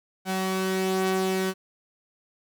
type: tone pair together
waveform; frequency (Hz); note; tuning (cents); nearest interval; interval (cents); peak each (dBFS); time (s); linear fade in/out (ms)
sawtooth; 188.9 / 377.2; F#3 / F#4; +36 / +33; octave; 1197; -23; 0.25-1.54; 50
effects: none